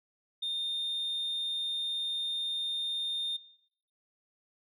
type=tone; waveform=sine; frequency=3639 Hz; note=A#7; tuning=42 cents flat; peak=-29 dBFS; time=0.42-3.37 s; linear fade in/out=10 ms; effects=noise-tail reverb RT60 0.7 s tail -18 dB re dry + tanh soft clip ceiling -29 dBFS